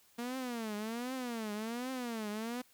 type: tone with vibrato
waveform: sawtooth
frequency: 233.1 Hz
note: A#3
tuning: in tune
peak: -33 dBFS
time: 0.18-2.62 s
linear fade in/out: 10 ms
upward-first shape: triangle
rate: 1.3 Hz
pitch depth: 220 cents each way
effects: white hiss -66 dBFS RMS until 2.73 s